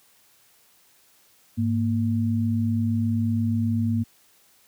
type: tone pair together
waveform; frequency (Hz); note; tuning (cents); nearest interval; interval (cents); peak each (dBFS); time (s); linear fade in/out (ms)
sine; 103.4 / 231.6; G#2 / A#3; -7 / -11; octave + major second; 1396; -23; 1.57-4.04; 20
effects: white hiss -59 dBFS RMS until 4.67 s + high-pass 60 Hz 12 dB/octave